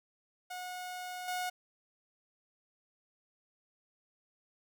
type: tone with level steps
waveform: sawtooth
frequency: 727 Hz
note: F#5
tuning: 31 cents flat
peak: -36 / -30 dBFS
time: 0.5-1.5 s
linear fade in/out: 10 ms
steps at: 1.28 s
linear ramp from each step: 2 ms
effects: none